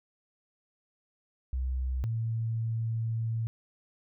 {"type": "tone pair in turn", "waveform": "sine", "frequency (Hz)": [64.3, 113.42], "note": ["C2", "A#2"], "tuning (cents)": [-30, -47], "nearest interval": "minor seventh", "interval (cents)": 983, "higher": "second", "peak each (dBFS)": -28, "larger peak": "neither", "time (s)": [[1.53, 2.04], [2.04, 3.47]], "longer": "second", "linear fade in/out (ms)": 0, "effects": []}